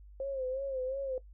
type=tone with vibrato; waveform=sine; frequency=530 Hz; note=C5; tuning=22 cents sharp; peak=-32 dBFS; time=0.2-1.18 s; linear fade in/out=2 ms; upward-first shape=sine; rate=2.8 Hz; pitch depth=72 cents each way; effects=noise-tail reverb RT60 0.1 s tail -17 dB re dry + added 50 Hz sine -50 dBFS peak until 1.33 s